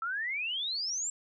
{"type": "exponential sweep", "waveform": "sine", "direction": "up", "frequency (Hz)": [1305, 7640], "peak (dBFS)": -31, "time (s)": [0.02, 1.1], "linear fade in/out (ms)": 2, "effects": []}